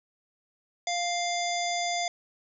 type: harmonic tone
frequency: 698.5 Hz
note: F5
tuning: in tune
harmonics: 1 / 3 / 5 / 7 / 9 / 10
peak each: -29 / -34 / -36 / -37 / -39 / -39 dBFS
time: 0.87-2.08 s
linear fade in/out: 2 ms
effects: none